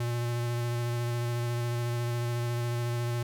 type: tone with vibrato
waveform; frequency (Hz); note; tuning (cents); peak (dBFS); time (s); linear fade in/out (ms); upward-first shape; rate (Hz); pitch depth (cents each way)
square; 119.4; A#2; +42; -29; 0-3.23; 5; square; 14; 12
effects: none